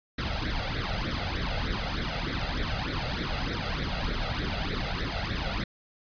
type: noise with flanger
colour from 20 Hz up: pink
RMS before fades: -30 dBFS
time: 0.18-5.64 s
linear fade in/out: 5 ms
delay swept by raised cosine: 0.51 to 1.51 ms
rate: 3.3 Hz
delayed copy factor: +0.75
effects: resampled to 11025 Hz